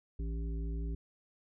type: harmonic tone with a mistuned harmonic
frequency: 56.4 Hz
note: A1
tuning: 44 cents sharp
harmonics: 1 / 3 / 5 / 7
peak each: -34 / -44 / -48 / -51 dBFS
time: 0.19-0.95 s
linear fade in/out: 5 ms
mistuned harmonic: 3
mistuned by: -56 cents
effects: none